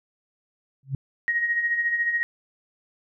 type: tone with exponential growth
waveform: sine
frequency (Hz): 135.4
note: C#3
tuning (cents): -40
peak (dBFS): -20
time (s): 0.83-0.95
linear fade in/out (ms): 2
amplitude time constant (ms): 24
type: tone with tremolo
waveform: sine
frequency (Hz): 1882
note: A#6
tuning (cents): +16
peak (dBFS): -19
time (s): 1.28-2.23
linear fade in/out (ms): 0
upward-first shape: sine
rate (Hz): 14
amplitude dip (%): 55
effects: none